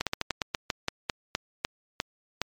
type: slowing click train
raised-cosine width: 0.2 ms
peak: -9 dBFS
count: 14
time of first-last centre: 0.01-2.416 s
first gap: 57 ms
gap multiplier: 1.18
effects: MP3 96 kbps